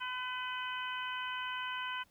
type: harmonic tone with a mistuned harmonic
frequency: 505 Hz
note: B4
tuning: 39 cents sharp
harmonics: 2 / 3 / 4 / 5 / 6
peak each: -40 / -41 / -48 / -45 / -43 dBFS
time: 0-2.04 s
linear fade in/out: 20 ms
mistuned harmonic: 4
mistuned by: -15 cents
effects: pink hiss -69 dBFS RMS until 2.1 s